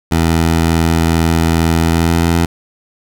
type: tone with pitch glide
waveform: 15% pulse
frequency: 82.3 to 84.13 Hz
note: E2 to E2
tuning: -2 to +36 cents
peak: -4 dBFS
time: 0.11-2.46 s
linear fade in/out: 10 ms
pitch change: +38 cents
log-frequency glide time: 1.81-2.28 s
effects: none